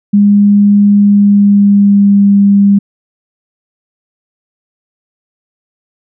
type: tone with pitch glide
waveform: sine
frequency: 203.7 to 200.3 Hz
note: G#3 to G3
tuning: -33 to +38 cents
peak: -3 dBFS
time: 0.13-2.79 s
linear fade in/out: 10 ms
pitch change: -29 cents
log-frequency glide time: 0.92-2.31 s
effects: none